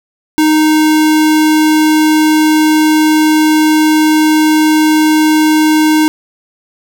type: tone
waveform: square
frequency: 309.8 Hz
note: D#4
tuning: 7 cents flat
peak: -7 dBFS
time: 0.38-6.08 s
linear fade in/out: 0 ms
effects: none